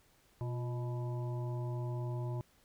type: harmonic tone with a mistuned harmonic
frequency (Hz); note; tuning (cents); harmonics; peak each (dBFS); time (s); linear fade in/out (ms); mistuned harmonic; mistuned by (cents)
123.47; B2; 0; 1 / 3 / 5 / 7 / 8; -35 / -45 / -49 / -52 / -53; 0.41-2.41; 0; 3; -80
effects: pink hiss -68 dBFS RMS until 2.64 s